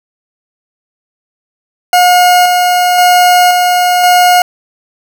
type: tone with tremolo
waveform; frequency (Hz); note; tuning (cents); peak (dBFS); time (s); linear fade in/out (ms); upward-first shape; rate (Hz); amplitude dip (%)
40% pulse; 718; F5; +48; -3; 1.93-4.42; 2; square; 0.95; 30
effects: none